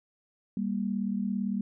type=tone pair together; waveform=sine; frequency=197.9 / 235.7 Hz; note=G3 / A#3; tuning=+17 / +19 cents; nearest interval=minor third; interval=302 cents; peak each=-29 / -32 dBFS; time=0.57-1.61 s; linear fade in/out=2 ms; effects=none